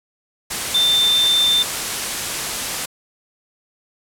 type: tone in noise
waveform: sine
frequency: 3572 Hz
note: A7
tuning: 25 cents sharp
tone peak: -13 dBFS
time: 0.74-1.63 s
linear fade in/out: 10 ms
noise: white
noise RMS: -23 dBFS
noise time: 0.5-2.86 s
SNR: +7 dB
effects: low-pass 11000 Hz 12 dB/octave